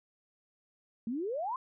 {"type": "exponential sweep", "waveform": "sine", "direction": "up", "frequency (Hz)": [215.6, 1079], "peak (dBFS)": -32, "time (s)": [1.07, 1.56], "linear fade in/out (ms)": 2, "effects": []}